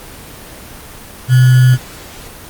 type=tone with sample-and-hold; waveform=sine; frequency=126.9 Hz; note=B2; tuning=47 cents sharp; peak=-4 dBFS; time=1.28-1.78 s; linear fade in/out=50 ms; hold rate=1575 Hz; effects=pink hiss -33 dBFS RMS until 2.49 s + Opus 24 kbps